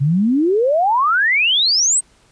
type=exponential sweep; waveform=sine; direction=up; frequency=131.3 to 8560 Hz; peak=-12 dBFS; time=0-2.01 s; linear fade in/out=20 ms; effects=pink hiss -54 dBFS RMS until 2.31 s + resampled to 22050 Hz